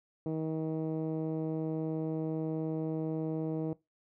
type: tone with low-pass filter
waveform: 10% pulse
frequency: 158.6 Hz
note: D#3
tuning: 33 cents sharp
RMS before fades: -34 dBFS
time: 0.26-3.73 s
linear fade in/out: 2 ms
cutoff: 390 Hz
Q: 1.2
effects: noise-tail reverb RT60 0.2 s tail -20 dB re dry